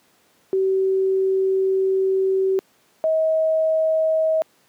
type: tone pair in turn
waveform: sine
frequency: 382.2 / 636.7 Hz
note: G4 / D#5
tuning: -44 / +40 cents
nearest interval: major sixth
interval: 884 cents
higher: second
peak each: -16 dBFS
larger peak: neither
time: 0.53-2.59 / 3.04-4.42 s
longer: first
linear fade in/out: 0 ms
effects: pink hiss -59 dBFS RMS until 4.68 s + high-pass 200 Hz 12 dB/octave

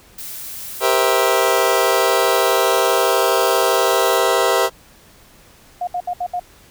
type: noise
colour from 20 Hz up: blue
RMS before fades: -31 dBFS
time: 0.18-4.18 s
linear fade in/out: 5 ms
type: chord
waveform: 25% pulse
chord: C dominant seventh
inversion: second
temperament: just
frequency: 392.4 / 470.9 / 523.3 / 654.1 Hz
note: G4 / Bb4 / C5 / E5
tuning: +2 / +18 / 0 / -14 cents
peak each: -16 dBFS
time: 0.8-4.7 s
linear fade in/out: 50 ms
type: tone bursts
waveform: sine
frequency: 714 Hz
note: F5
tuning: 38 cents sharp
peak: -19 dBFS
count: 5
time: 5.81-6.397 s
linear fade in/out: 5 ms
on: 63 ms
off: 68 ms
effects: pink hiss -48 dBFS RMS until 6.7 s

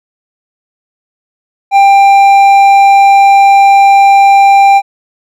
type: tone with hard clipping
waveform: sine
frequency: 792 Hz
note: G5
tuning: 18 cents sharp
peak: -3 dBFS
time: 1.71-4.82 s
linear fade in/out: 50 ms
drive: 6 dB
effects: none

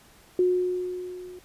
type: tone with level ramp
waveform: sine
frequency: 362.5 Hz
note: F#4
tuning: 35 cents flat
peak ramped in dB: -17 to -40 dBFS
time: 0.39-1.39 s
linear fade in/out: 2 ms
effects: pink hiss -55 dBFS RMS until 1.44 s + resampled to 32000 Hz

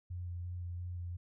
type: tone with vibrato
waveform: sine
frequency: 88.2 Hz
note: F2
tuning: 18 cents sharp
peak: -38 dBFS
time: 0.1-1.17 s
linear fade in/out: 10 ms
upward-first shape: square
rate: 2.9 Hz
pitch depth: 14 cents each way
effects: none

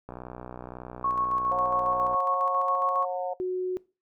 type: click train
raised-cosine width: 1 ms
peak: -25 dBFS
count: 128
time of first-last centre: 0.09-2.145 s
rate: 61.8 Hz
type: tone with tremolo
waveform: sine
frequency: 1100 Hz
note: C#6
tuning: 14 cents flat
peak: -23 dBFS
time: 1.04-3.05 s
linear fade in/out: 5 ms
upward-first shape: square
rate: 7.3 Hz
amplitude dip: 35%
type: harmonic tone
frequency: 181 Hz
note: F#3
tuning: 38 cents flat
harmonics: 3 / 4 / 5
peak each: -30 / -31 / -37 dBFS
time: 1.51-3.34 s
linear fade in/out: 10 ms
type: tone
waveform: sine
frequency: 367.3 Hz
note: F#4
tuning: 13 cents flat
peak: -26 dBFS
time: 3.4-3.77 s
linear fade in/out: 0 ms
effects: noise-tail reverb RT60 0.3 s tail -21 dB re dry

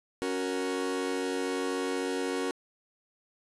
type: chord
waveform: 40% pulse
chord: F# major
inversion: second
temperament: equal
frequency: 277.2 / 370 / 466.2 Hz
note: C#4 / F#4 / A#4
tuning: 0 / 0 / 0 cents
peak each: -33 dBFS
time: 0.22-2.51 s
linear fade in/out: 0 ms
effects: resampled to 24000 Hz + 9-bit

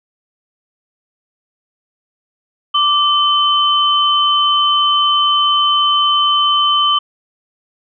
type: tone pair together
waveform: sine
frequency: 1173 / 3062 Hz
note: D6 / G7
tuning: -2 / -41 cents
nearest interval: octave + perfect fourth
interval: 1661 cents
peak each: -13 dBFS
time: 2.74-6.99 s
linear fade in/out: 10 ms
effects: none

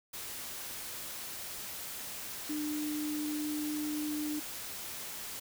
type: tone in noise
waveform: sine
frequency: 300 Hz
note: D4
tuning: 37 cents sharp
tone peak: -33 dBFS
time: 2.49-4.4 s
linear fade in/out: 10 ms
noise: white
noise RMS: -42 dBFS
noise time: 0.13-5.4 s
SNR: +6 dB
effects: none

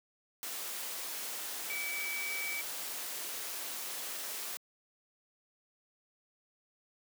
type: tone in noise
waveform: sine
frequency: 2294 Hz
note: D7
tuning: 41 cents flat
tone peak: -36 dBFS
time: 1.7-2.61 s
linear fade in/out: 0 ms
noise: white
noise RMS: -40 dBFS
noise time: 0.43-4.57 s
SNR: +1 dB
effects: high-pass 300 Hz 12 dB/octave

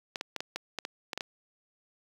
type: clicks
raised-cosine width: 0.2 ms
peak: -16 dBFS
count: 10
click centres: 0.158 / 0.211 / 0.363 / 0.405 / 0.56 / 0.787 / 0.851 / 1.132 / 1.176 / 1.208 s
effects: high-pass 200 Hz 12 dB/octave + 7-bit

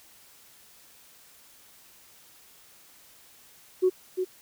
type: tone with echo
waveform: sine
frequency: 370 Hz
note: F#4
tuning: in tune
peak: -17 dBFS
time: 3.82-3.9 s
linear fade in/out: 20 ms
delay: 350 ms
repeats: 1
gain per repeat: -7 dB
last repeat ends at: 4.25 s
effects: tanh soft clip ceiling -13 dBFS + white hiss -55 dBFS RMS until 4.41 s

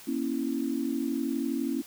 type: chord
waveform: sine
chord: A# diminished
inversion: none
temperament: equal with one note detuned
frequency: 237.8 / 277.2 / 329.6 Hz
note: A#3 / C#4 / E4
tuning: +35 / 0 / 0 cents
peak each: -32 / -30 / -33 dBFS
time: 0.07-1.82 s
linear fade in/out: 10 ms
effects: white hiss -49 dBFS RMS until 1.86 s

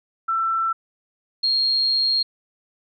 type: tone pair in turn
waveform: sine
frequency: 1337 / 4245 Hz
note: E6 / C8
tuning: +24 / +24 cents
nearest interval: octave + minor sixth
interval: 2000 cents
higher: second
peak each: -19 / -17 dBFS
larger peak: second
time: 0.28-0.73 / 1.43-2.23 s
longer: second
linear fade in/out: 10 ms
effects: none

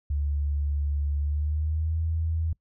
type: tone with pitch glide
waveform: sine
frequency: 72.2 to 81.04 Hz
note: D2 to E2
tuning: -29 to -29 cents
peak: -24 dBFS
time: 0.1-2.53 s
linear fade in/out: 5 ms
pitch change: +200 cents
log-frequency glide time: 1.19-1.99 s
effects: noise-tail reverb RT60 0.1 s tail -23 dB re dry

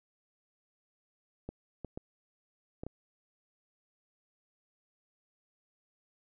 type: clicks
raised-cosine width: 2 ms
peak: -26 dBFS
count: 5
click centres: 1.49 / 1.847 / 1.975 / 2.835 / 2.866 s
effects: none

